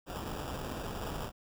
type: noise with sample-and-hold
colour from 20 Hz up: pink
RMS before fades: -39 dBFS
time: 0.06-1.32 s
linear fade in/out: 50 ms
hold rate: 2100 Hz
effects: none